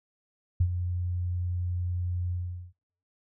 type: tone with ADSR envelope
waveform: sine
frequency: 88.9 Hz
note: F2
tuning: 31 cents sharp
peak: -18 dBFS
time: 0.6-2.73 s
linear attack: 8 ms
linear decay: 66 ms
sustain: -9 dB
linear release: 420 ms
effects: noise-tail reverb RT60 0.8 s tail -26 dB re dry